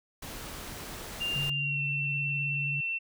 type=noise; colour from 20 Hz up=pink; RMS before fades=-41 dBFS; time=0.22-1.5 s; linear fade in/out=5 ms
type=tone with pitch glide; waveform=sine; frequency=2794 to 2696 Hz; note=F7 to E7; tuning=0 to +38 cents; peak=-29 dBFS; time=1.2-2.99 s; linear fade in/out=20 ms; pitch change=-62 cents; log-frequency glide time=1.55-1.83 s
type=tone with vibrato; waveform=sine; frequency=141.8 Hz; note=C#3; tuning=40 cents sharp; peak=-33 dBFS; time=1.35-2.81 s; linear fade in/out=10 ms; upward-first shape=sine; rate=19 Hz; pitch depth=41 cents each way
effects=none